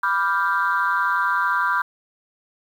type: chord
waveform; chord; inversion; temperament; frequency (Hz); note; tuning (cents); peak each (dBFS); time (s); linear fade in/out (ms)
sine; G dominant seventh; first; equal; 987.8 / 1174.7 / 1396.9 / 1568; B5 / D6 / F6 / G6; 0 / 0 / 0 / 0; -23; 0.03-1.82; 5
effects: tanh soft clip ceiling -10 dBFS + 8-bit